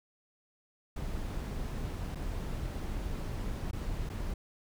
brown noise with dropouts, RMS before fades -36 dBFS, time 0.96-4.34 s, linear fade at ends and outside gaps 5 ms, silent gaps 2.149-2.155 / 3.712-3.73 / 4.092-4.098 s, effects none

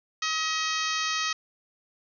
harmonic tone, 635 Hz, D#5, 35 cents sharp, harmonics 2 / 3 / 4 / 5 / 6 / 7 / 8 / 9 / 10, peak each -31 / -33 / -34 / -35 / -36 / -36 / -37 / -38 / -38 dBFS, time 0.22-1.33 s, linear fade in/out 5 ms, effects none

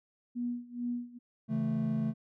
sine tone with tremolo, 242 Hz, B3, 35 cents flat, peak -30 dBFS, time 0.35-1.19 s, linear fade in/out 20 ms, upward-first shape sine, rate 2.3 Hz, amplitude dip 90%
triangle chord, A major, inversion first, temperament equal with one note detuned, 137.32 / 164.81 / 220 Hz, C#3 / E3 / A3, -16 / 0 / 0 cents, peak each -33 / -34 / -28 dBFS, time 1.48-2.14 s, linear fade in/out 50 ms
effects tanh soft clip ceiling -18 dBFS

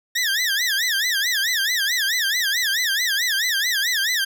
20% pulse tone with vibrato, 1780 Hz, A6, 20 cents sharp, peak -14 dBFS, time 0.15-4.25 s, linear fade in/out 10 ms, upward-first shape sine, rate 4.6 Hz, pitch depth 220 cents each way, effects none

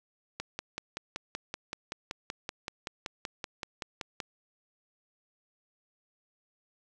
click train, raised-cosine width 0.2 ms, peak -18 dBFS, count 21, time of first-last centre 0.4-4.202 s, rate 5.26 Hz, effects none

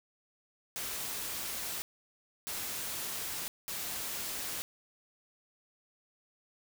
white noise bursts at uneven times, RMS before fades -38 dBFS, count 3, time 0.76-1.82 / 2.47-3.48 / 3.68-4.62 s, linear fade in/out 0 ms, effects none

